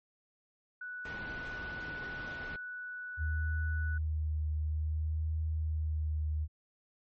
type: tone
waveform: sine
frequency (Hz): 1480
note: F#6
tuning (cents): 0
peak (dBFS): -39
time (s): 0.81-3.98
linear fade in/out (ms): 5
type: noise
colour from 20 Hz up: pink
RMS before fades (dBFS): -44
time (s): 1.05-2.56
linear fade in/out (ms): 2
type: tone with vibrato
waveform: sine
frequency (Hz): 77.78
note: D#2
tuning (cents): 0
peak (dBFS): -30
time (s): 3.17-6.48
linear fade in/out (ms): 50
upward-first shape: triangle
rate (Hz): 0.56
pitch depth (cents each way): 29
effects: low-pass 3000 Hz 12 dB/octave + MP3 32 kbps